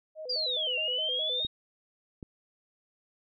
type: tone with vibrato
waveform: sine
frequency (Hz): 561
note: C#5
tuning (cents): +21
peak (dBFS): -37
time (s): 0.15-1.44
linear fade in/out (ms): 50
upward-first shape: square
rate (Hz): 4.8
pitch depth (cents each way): 190
type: exponential two-way sweep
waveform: sine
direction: down then up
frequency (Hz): 4920 to 2736 to 3767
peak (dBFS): -28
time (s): 0.29-1.47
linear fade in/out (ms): 10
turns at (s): 0.77
type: clicks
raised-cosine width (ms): 3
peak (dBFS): -28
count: 2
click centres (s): 1.449 / 2.228
effects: none